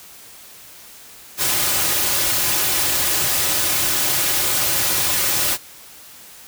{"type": "noise with comb filter", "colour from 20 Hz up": "white", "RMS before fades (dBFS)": -19, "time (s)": [1.37, 5.58], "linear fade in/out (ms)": 50, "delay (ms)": 4.4, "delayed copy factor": -0.55, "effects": ["white hiss -42 dBFS RMS until 6.47 s"]}